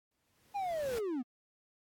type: noise with exponential growth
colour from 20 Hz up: pink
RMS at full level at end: -43 dBFS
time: 0.11-0.99 s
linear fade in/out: 5 ms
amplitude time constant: 190 ms
type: linear sweep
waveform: triangle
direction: down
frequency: 830.6 to 231.8 Hz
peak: -31 dBFS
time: 0.54-1.23 s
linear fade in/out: 20 ms
effects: high-pass 60 Hz 12 dB/octave + AAC 64 kbps